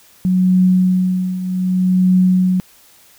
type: tone with tremolo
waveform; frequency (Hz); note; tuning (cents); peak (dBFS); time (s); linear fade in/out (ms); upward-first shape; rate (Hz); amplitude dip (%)
sine; 184.1; F#3; -8; -8; 0.25-2.6; 0; triangle; 0.65; 75
effects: white hiss -48 dBFS RMS until 3.18 s